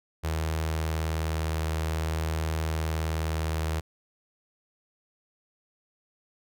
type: tone with notch filter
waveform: sawtooth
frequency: 79.5 Hz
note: D#2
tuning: 38 cents sharp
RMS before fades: -29 dBFS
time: 0.23-3.81 s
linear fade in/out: 20 ms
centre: 230 Hz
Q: 1.6
effects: none